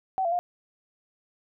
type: tone with pitch steps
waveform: sine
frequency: 760 / 679 / 709 Hz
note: F#5 / F5 / F5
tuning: +46 / -49 / +26 cents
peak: -23 dBFS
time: 0.18-0.39 s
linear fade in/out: 0 ms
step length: 70 ms
effects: none

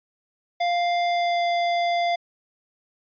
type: tone with pitch glide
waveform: square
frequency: 698 to 693.2 Hz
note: F5 to F5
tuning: -1 to -13 cents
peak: -21 dBFS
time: 0.6-2.16 s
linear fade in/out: 10 ms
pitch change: -12 cents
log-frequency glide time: 1.07-1.44 s
effects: resampled to 11025 Hz

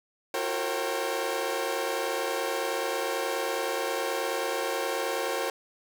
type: tone cluster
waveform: sawtooth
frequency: 342.2 / 371.6 / 460.3 / 539 / 778 Hz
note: F4 / F#4 / A#4 / C#5 / G5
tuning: -35 / +7 / -22 / -49 / -13 cents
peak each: -34 / -33 / -29 / -28 / -32 dBFS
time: 0.34-5.5 s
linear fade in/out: 2 ms
effects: none

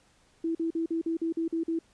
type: tone bursts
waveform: sine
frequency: 328.9 Hz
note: E4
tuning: 4 cents flat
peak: -26 dBFS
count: 9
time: 0.44-1.79 s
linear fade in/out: 5 ms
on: 110 ms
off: 45 ms
effects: pink hiss -64 dBFS RMS until 1.93 s + resampled to 22050 Hz

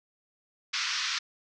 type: band-pass noise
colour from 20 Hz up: white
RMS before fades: -31 dBFS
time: 0.73-1.19 s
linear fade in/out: 10 ms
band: 1100 to 5800 Hz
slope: 48 dB/octave
effects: none

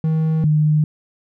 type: tone pair in turn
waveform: triangle / sine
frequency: 158.7 / 152.36 Hz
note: D#3 / D#3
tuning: +35 / -36 cents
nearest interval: minor second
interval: 71 cents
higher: first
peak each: -13 / -12 dBFS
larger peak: second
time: 0.04-0.44 / 0.44-0.84 s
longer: neither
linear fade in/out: 2 ms
effects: none

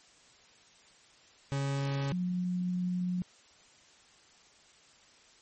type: tone pair in turn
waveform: 40% pulse / sine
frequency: 138.7 / 180.03 Hz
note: C#3 / F#3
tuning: +1 / -47 cents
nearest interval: perfect fourth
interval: 452 cents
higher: second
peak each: -29 / -29 dBFS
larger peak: neither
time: 1.52-2.12 / 2.12-3.22 s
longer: second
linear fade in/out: 0 ms
effects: white hiss -60 dBFS RMS until 5.41 s + MP3 32 kbps

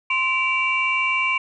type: tone cluster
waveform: sine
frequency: 1046 / 2319 / 2765 Hz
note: C6 / D7 / F7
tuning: -1 / -22 / -18 cents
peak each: -24 / -20 / -25 dBFS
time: 0.1-1.38 s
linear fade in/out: 5 ms
effects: tanh soft clip ceiling -9 dBFS

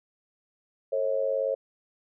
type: tone with amplitude modulation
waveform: sine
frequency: 543 Hz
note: C#5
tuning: 36 cents flat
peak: -20 dBFS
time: 0.92-1.55 s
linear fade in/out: 10 ms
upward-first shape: sine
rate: 98.8 Hz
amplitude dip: 90%
effects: none

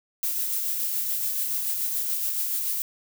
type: noise with tremolo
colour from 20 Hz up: violet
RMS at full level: -26 dBFS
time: 0.23-2.82 s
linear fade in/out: 0 ms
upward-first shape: sine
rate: 7 Hz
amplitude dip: 30%
effects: none

